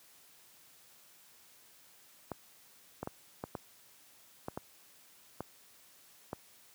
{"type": "clicks", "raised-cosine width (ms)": 1, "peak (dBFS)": -23, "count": 9, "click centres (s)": [2.317, 3.03, 3.074, 3.439, 3.552, 4.484, 4.575, 5.406, 6.331], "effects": ["white hiss -61 dBFS RMS until 6.74 s", "high-pass 80 Hz 12 dB/octave"]}